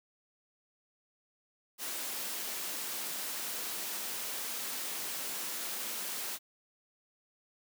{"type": "high-pass noise", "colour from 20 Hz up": "white", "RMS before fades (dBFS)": -38, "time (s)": [1.78, 6.39], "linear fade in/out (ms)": 50, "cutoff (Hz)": 190, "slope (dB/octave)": 24, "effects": []}